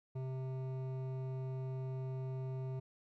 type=tone with hard clipping; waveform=sine; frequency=130.81 Hz; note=C3; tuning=in tune; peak=-40 dBFS; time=0.15-2.8 s; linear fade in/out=10 ms; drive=12 dB; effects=none